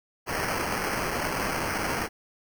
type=noise with sample-and-hold; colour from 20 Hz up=violet; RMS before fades=-29 dBFS; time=0.26-2.09 s; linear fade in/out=50 ms; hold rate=3675 Hz; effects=none